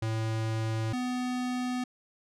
square tone pair in turn, 111.3 / 249.9 Hz, A2 / B3, +20 / +21 cents, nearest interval octave + major second, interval 1401 cents, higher second, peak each -29 / -30 dBFS, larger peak first, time 0.02-0.93 / 0.93-1.84 s, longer neither, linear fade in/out 5 ms, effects low-pass 8000 Hz 12 dB/octave

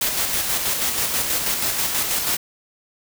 white noise with tremolo, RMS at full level -21 dBFS, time 0.01-2.37 s, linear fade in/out 5 ms, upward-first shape square, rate 6.2 Hz, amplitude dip 35%, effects none

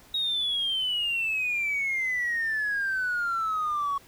triangle exponential sweep, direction down, 3792 to 1109 Hz, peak -22 dBFS, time 0.14-3.98 s, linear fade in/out 5 ms, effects tanh soft clip ceiling -22 dBFS + pink hiss -54 dBFS RMS until 4.07 s

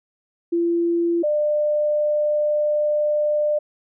sine tone pair in turn, 340.7 / 598 Hz, F4 / D5, -43 / +31 cents, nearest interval minor seventh, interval 974 cents, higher second, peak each -17 / -17 dBFS, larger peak neither, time 0.52-1.23 / 1.23-3.59 s, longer second, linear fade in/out 10 ms, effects none

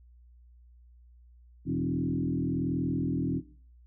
sine tone with frequency modulation, 218.3 Hz, A3, 13 cents flat, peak -26 dBFS, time 1.65-3.42 s, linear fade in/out 50 ms, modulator 41.2 Hz, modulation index 2.5, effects noise-tail reverb RT60 0.5 s tail -19 dB re dry + added 60 Hz sine -53 dBFS peak until 3.86 s

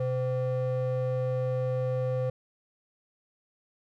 triangle ring-modulated tone, 320 Hz, D#4, 49 cents sharp, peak -21 dBFS, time 0-2.3 s, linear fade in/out 5 ms, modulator 193 Hz, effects none

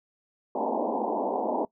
white band-pass noise, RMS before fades -28 dBFS, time 0.55-1.65 s, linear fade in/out 2 ms, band 210 to 960 Hz, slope 96 dB/octave, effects noise-tail reverb RT60 0.1 s tail -21 dB re dry

